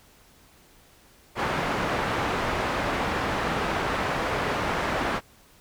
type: low-pass noise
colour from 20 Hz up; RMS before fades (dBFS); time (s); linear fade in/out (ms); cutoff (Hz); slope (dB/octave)
white; -27; 1.35-5.21; 50; 1400; 12
effects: pink hiss -56 dBFS RMS until 5.6 s